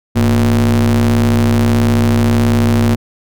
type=ring-modulated tone; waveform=square; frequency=65.41 Hz; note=C2; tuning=in tune; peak=-7 dBFS; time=0.15-2.96 s; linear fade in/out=20 ms; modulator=167 Hz; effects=none